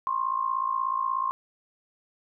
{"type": "tone with amplitude modulation", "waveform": "sine", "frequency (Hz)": 1063, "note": "C6", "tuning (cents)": 27, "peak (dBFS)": -21, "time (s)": [0.07, 1.31], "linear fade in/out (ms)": 0, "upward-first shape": "sine", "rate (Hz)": 56.6, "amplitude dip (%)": 80, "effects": []}